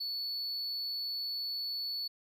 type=tone; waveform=triangle; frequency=4437 Hz; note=C#8; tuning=1 cent sharp; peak=-33 dBFS; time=0-2.08 s; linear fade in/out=10 ms; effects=none